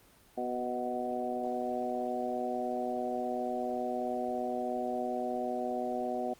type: harmonic tone with a mistuned harmonic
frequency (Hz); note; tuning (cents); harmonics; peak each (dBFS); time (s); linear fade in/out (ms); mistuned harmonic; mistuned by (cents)
123.47; B2; 0; 2 / 3 / 4 / 5 / 6; -38 / -39 / -40 / -37 / -36; 0.37-6.34; 10; 5; +18
effects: pink hiss -61 dBFS RMS until 6.39 s + Opus 24 kbps